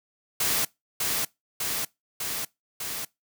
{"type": "noise with echo", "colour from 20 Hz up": "white", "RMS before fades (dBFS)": -25, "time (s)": [0.4, 0.65], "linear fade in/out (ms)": 5, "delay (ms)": 600, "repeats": 4, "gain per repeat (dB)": -2, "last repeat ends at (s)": 3.05, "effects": ["noise-tail reverb RT60 0.2 s tail -23 dB re dry"]}